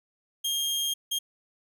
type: tone bursts at uneven times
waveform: sawtooth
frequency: 3224 Hz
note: G7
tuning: 48 cents sharp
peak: -23 dBFS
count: 2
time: 0.44-0.94 / 1.11-1.19 s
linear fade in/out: 10 ms
effects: none